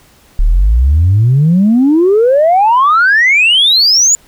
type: exponential sweep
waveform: sine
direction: up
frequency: 34.68 to 7090 Hz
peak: -4 dBFS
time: 0.39-4.15 s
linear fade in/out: 0 ms
effects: tanh soft clip ceiling -2 dBFS + pink hiss -46 dBFS RMS until 4.27 s